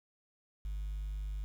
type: tone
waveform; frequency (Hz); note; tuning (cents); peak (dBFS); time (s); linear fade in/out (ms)
sine; 50.5; G#1; -48; -33; 0.65-1.44; 0
effects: tanh soft clip ceiling -34 dBFS + 10-bit